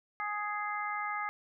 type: harmonic tone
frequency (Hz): 416.5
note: G#4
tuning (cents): +5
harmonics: 2 / 3 / 4 / 5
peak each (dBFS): -38 / -36 / -42 / -39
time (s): 0.2-1.29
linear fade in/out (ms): 0
effects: none